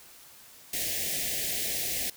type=band-stop noise; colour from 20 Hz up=white; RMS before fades=-31 dBFS; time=0.73-2.1 s; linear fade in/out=5 ms; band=770 to 1700 Hz; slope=96 dB/octave; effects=white hiss -52 dBFS RMS until 2.16 s